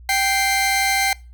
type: tone pair together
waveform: sawtooth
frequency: 782 / 2088 Hz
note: G5 / C7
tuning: -4 / -4 cents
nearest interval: octave + perfect fourth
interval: 1700 cents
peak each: -16 dBFS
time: 0.09-1.13 s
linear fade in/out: 2 ms
effects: noise-tail reverb RT60 0.3 s tail -22 dB re dry + added 60 Hz sine -39 dBFS peak until 1.33 s